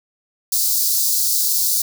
white high-pass noise, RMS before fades -18 dBFS, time 0.52-1.82 s, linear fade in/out 5 ms, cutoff 4200 Hz, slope 48 dB/octave, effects none

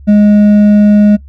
triangle tone with hard clipping, 207.7 Hz, G#3, in tune, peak -4 dBFS, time 0.07-1.17 s, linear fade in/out 20 ms, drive 8 dB, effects noise-tail reverb RT60 0.1 s tail -20 dB re dry + added 69 Hz sine -30 dBFS peak until 1.28 s

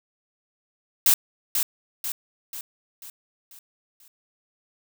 blue noise with echo, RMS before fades -17 dBFS, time 1.06-1.14 s, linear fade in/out 2 ms, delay 490 ms, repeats 6, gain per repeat -6 dB, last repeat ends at 4.08 s, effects none

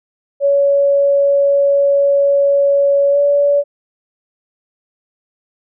sine tone with pitch glide, 562 to 571.8 Hz, C#5 to D5, +24 to -46 cents, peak -9 dBFS, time 0.4-3.64 s, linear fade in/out 50 ms, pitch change +30 cents, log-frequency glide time 3.11-3.18 s, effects none

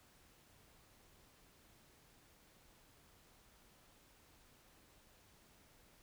silence, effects pink hiss -67 dBFS RMS until 6.02 s

